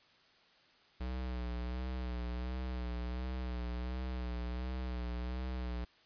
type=tone with vibrato; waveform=square; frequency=61.74 Hz; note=B1; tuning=in tune; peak=-37 dBFS; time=1-5.85 s; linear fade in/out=10 ms; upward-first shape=sine; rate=1.4 Hz; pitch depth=50 cents each way; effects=white hiss -65 dBFS RMS until 6.05 s + resampled to 11025 Hz